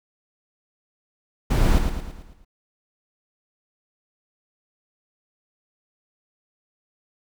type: noise with echo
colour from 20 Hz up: brown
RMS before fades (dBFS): -17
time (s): 1.5-1.79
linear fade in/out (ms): 10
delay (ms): 110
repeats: 6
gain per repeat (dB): -6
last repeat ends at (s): 2.45
effects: none